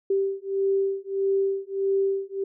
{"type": "beating tone pair", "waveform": "sine", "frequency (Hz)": [390, 391.6], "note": ["G4", "G4"], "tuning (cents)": [-9, -2], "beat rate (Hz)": 1.6, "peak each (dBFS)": -25, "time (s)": [0.1, 2.44], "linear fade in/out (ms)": 5, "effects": []}